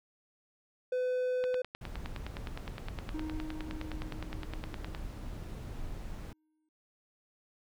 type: tone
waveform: triangle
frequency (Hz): 504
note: B4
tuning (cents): +35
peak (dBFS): -27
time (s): 0.92-1.62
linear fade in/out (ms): 5
type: click train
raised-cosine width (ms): 0.3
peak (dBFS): -24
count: 35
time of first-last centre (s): 1.44-4.949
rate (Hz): 9.69
type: noise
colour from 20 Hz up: brown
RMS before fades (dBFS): -41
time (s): 1.81-6.33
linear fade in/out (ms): 5
type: tone with exponential decay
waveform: triangle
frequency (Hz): 311.1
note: D#4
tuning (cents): 0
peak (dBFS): -34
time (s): 3.14-6.69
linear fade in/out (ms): 5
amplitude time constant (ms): 770
effects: none